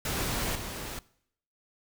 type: noise with level steps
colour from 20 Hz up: pink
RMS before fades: -31 / -38 dBFS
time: 0.05-0.99 s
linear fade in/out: 2 ms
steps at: 0.55 s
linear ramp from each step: 5 ms
effects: noise-tail reverb RT60 0.7 s tail -21 dB re dry